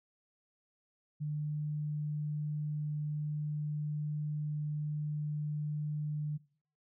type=tone; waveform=sine; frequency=149.9 Hz; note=D3; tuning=36 cents sharp; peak=-33 dBFS; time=1.2-6.38 s; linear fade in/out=20 ms; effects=noise-tail reverb RT60 0.5 s tail -21 dB re dry